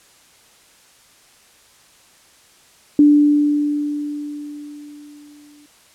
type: tone with exponential decay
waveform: sine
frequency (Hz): 293.7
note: D4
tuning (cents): 0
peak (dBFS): -6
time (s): 2.99-5.66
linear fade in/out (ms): 2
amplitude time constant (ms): 580
effects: white hiss -51 dBFS RMS until 5.94 s + low-pass 10000 Hz 12 dB/octave